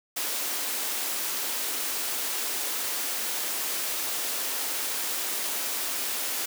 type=high-pass noise; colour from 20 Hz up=white; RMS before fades=-30 dBFS; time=0.16-6.46 s; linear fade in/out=10 ms; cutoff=250 Hz; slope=24 dB/octave; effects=none